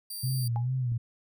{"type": "tone", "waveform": "10% pulse", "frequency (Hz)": 4699, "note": "D8", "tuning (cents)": 0, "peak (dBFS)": -29, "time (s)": [0.1, 0.48], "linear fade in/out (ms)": 5}
{"type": "tone with vibrato", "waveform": "sine", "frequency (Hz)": 123.47, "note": "B2", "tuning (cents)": 0, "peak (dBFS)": -26, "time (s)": [0.23, 0.98], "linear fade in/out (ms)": 10, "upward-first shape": "sine", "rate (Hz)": 2.4, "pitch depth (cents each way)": 100}
{"type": "tone with exponential decay", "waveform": "sine", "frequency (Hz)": 830.6, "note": "G#5", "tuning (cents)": 0, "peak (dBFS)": -31, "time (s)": [0.56, 0.67], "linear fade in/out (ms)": 0, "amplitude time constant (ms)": 23}
{"type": "click", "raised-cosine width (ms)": 5, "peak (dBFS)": -31, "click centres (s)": 0.921}
{"effects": []}